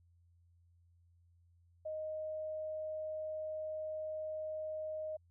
sine tone, 622.3 Hz, D#5, in tune, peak -38 dBFS, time 1.85-5.17 s, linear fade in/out 10 ms, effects added 86 Hz sine -65 dBFS peak until 5.3 s

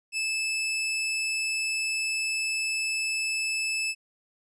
sawtooth tone, 2620 Hz, E7, 11 cents flat, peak -23 dBFS, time 0.12-3.95 s, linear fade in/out 50 ms, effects resampled to 24000 Hz

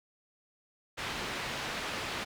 white low-pass noise, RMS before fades -37 dBFS, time 0.97-2.25 s, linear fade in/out 20 ms, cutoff 2900 Hz, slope 12 dB/octave, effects none

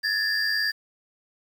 triangle tone cluster, 1687 / 1786 / 4753 Hz, G#6 / A6 / D8, +27 / +25 / +20 cents, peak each -25 dBFS, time 0.03-0.72 s, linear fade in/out 20 ms, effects tanh soft clip ceiling -13 dBFS + 8-bit

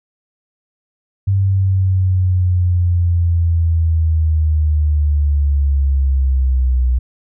sine linear sweep, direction down, 98 to 61.74 Hz, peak -11 dBFS, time 1.27-6.99 s, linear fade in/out 10 ms, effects none

